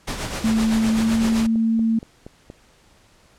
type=noise with tremolo; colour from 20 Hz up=pink; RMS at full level=-26 dBFS; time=0.07-1.47 s; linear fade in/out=10 ms; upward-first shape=sine; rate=7.8 Hz; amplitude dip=50%
type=tone with pitch glide; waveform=sine; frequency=222.1 to 225.3 Hz; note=A3 to A3; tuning=+16 to +41 cents; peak=-16 dBFS; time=0.44-1.99 s; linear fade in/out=5 ms; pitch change=+25 cents; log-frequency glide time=0.95-1.16 s
type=click train; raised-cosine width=2 ms; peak=-23 dBFS; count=8; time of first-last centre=0.85-2.501 s; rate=4.24 Hz
effects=pink hiss -55 dBFS RMS until 3.38 s + low-pass 9000 Hz 12 dB/octave